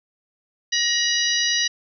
harmonic tone with a mistuned harmonic, 969 Hz, B5, 33 cents flat, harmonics 2 / 3 / 4 / 5 / 6, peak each -25 / -25 / -25 / -25 / -25 dBFS, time 0.72-1.68 s, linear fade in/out 10 ms, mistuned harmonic 2, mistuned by -51 cents, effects none

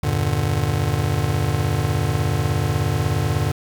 square chord, E half-diminished seventh, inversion none, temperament just, 82.41 / 98.89 / 118.67 / 148.33 Hz, E2 / G2 / Bb2 / D3, 0 / +16 / +31 / +18 cents, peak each -27 / -24 / -25 / -24 dBFS, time 0.03-3.52 s, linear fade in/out 5 ms, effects 8-bit

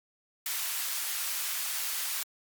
white high-pass noise, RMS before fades -33 dBFS, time 0.46-2.23 s, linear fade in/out 2 ms, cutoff 1100 Hz, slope 12 dB/octave, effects Opus 48 kbps

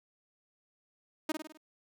sawtooth tone with echo, 311.1 Hz, D#4, in tune, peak -25 dBFS, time 1.29-1.32 s, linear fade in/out 5 ms, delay 51 ms, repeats 5, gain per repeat -5 dB, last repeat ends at 1.575 s, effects none

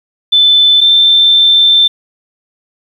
sine tone pair in turn, 3520 / 3557 Hz, A7 / A7, 0 / +18 cents, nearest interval unison, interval 18 cents, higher second, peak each -4 dBFS, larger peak neither, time 0.32-0.81 / 0.81-1.88 s, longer second, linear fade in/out 10 ms, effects 7-bit

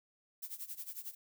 violet noise with tremolo, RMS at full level -42 dBFS, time 0.42-1.15 s, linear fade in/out 10 ms, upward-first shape sine, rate 11 Hz, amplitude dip 85%, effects none

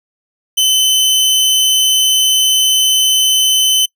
sawtooth tone, 3045 Hz, F#7, 49 cents sharp, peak -6 dBFS, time 0.57-3.86 s, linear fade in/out 10 ms, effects noise-tail reverb RT60 0.1 s tail -25 dB re dry

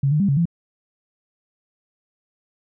sine tone with pitch steps, 138.3 / 150.9 / 199 / 139.3 / 169.3 Hz, C#3 / D3 / G3 / C#3 / E3, -4 / +47 / +26 / +9 / +46 cents, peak -15 dBFS, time 0.03-0.455 s, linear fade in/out 5 ms, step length 85 ms, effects none

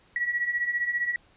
sine beating tone pair, 1916 / 1931 Hz, A#6 / B6, +47 / -39 cents, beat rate 15 Hz, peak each -31 / -26 dBFS, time 0.16-1.16 s, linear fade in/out 2 ms, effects pink hiss -60 dBFS RMS until 1.36 s + resampled to 8000 Hz

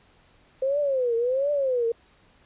sine tone with vibrato, 519 Hz, C5, 14 cents flat, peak -21 dBFS, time 0.62-1.92 s, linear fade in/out 5 ms, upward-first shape triangle, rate 1.4 Hz, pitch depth 230 cents each way, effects pink hiss -59 dBFS RMS until 2.45 s + resampled to 8000 Hz

